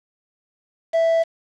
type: tone with quantisation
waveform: triangle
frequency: 659.3 Hz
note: E5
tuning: in tune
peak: -13 dBFS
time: 0.93-1.24 s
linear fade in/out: 20 ms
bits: 6
effects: low-pass 5000 Hz 12 dB/octave